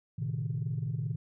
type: chord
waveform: sine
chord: A diminished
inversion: none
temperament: equal with one note detuned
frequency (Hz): 112.51 / 130.81 / 155.56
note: A2 / C3 / Eb3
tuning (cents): +39 / 0 / 0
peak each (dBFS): -34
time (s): 0.18-1.16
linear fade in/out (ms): 10
effects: tanh soft clip ceiling -24 dBFS